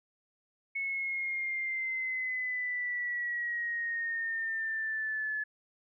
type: exponential sweep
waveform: sine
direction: down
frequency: 2201 to 1716 Hz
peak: -31 dBFS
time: 0.75-5.44 s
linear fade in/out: 10 ms
effects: none